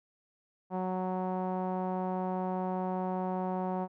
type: tone with low-pass filter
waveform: sawtooth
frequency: 185 Hz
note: F#3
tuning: in tune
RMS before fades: -33 dBFS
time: 0.7-3.88 s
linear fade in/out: 50 ms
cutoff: 850 Hz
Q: 3.4
effects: none